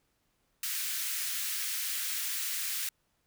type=high-pass noise; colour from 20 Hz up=white; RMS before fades=-34 dBFS; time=0.63-2.89 s; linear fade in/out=2 ms; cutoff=1500 Hz; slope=24 dB/octave; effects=pink hiss -75 dBFS RMS until 3.26 s